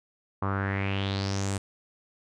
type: tone with low-pass filter sweep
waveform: sawtooth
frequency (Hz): 98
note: G2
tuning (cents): 0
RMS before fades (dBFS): -29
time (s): 0.42-1.58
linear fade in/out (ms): 5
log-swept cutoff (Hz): 1100 to 8800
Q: 4.9
effects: none